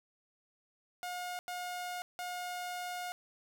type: tone bursts at uneven times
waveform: sawtooth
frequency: 717 Hz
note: F5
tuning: 45 cents sharp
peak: -34 dBFS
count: 3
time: 1.03-1.39 / 1.48-2.02 / 2.19-3.12 s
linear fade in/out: 0 ms
effects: none